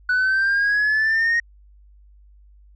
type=exponential sweep; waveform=sine; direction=up; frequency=1480 to 1876 Hz; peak=-14 dBFS; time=0.09-1.4 s; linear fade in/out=5 ms; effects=tanh soft clip ceiling -15 dBFS + added 50 Hz sine -47 dBFS peak until 2.75 s